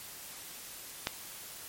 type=click; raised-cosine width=0.2 ms; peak=-12 dBFS; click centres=1.071 s; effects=white hiss -46 dBFS RMS until 1.68 s + MP3 64 kbps